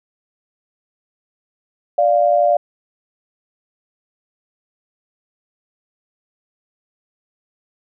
sine tone pair together, 587.4 / 698.5 Hz, D5 / F5, 0 / 0 cents, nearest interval minor third, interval 300 cents, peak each -14 dBFS, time 1.98-2.57 s, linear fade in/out 5 ms, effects none

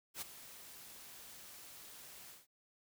white noise with ADSR envelope, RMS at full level -41 dBFS, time 0.14-2.47 s, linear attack 76 ms, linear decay 15 ms, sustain -13 dB, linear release 170 ms, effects none

